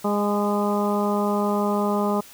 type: harmonic tone with a mistuned harmonic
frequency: 205.1 Hz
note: G#3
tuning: 21 cents flat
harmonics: 1 / 2 / 3 / 4 / 5 / 6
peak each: -23 / -26 / -28 / -29 / -30 / -31 dBFS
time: 0.04-2.21 s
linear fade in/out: 10 ms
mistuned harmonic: 4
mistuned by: +17 cents
effects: white hiss -46 dBFS RMS until 2.33 s